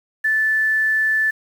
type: tone with quantisation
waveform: sine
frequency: 1752 Hz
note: A6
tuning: 8 cents flat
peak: -15 dBFS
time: 0.24-1.31 s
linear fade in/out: 10 ms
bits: 7
effects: none